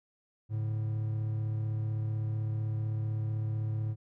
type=tone pair together; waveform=triangle; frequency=108.5 / 144.29 Hz; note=A2 / D3; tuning=-24 / -30 cents; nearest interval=perfect fourth; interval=494 cents; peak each=-28 / -39 dBFS; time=0.49-3.96 s; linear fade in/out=50 ms; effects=none